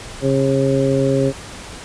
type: harmonic tone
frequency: 135.4 Hz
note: C#3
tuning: 40 cents flat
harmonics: 1 / 2 / 3 / 4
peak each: -19 / -19 / -19 / -19 dBFS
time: 0.21-1.33 s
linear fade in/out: 50 ms
effects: pink hiss -34 dBFS RMS until 1.84 s + resampled to 22050 Hz